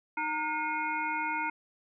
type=harmonic tone with a mistuned harmonic; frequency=307.8 Hz; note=D#4; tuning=19 cents flat; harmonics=1 / 3 / 5 / 7 / 8; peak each=-41 / -32 / -36 / -36 / -40 dBFS; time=0.17-1.5 s; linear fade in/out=5 ms; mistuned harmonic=5; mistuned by=-120 cents; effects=none